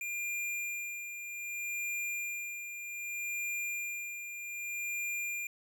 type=tone with tremolo; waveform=square; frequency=2400 Hz; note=D7; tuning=37 cents sharp; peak=-34 dBFS; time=0.01-5.47 s; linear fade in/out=2 ms; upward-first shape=sine; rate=0.64 Hz; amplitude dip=55%; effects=none